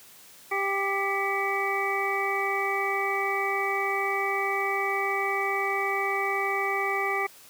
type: harmonic tone with a mistuned harmonic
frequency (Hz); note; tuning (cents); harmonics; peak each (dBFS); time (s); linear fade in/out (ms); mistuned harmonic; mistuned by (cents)
394; G4; +9; 1 / 2 / 3 / 5 / 6; -31 / -31 / -31 / -31 / -31; 0.51-7.27; 10; 6; -60
effects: white hiss -51 dBFS RMS until 7.49 s + high-pass 80 Hz 12 dB/octave